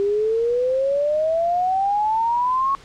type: exponential sweep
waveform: sine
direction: up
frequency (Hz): 395.7 to 1108.7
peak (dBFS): -17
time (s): 0-2.75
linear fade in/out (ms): 0
effects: pink hiss -46 dBFS RMS until 2.84 s + low-pass 6000 Hz 12 dB/octave